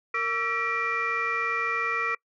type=tone cluster; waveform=sine; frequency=463 / 1146 / 1337 / 1929 / 2366 Hz; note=A#4 / D6 / E6 / B6 / D7; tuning=-12 / -43 / +24 / -41 / +12 cents; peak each=-35 / -32 / -29 / -30 / -29 dBFS; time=0.14-2.15 s; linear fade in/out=5 ms; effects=noise-tail reverb RT60 0.1 s tail -25 dB re dry + tanh soft clip ceiling -17 dBFS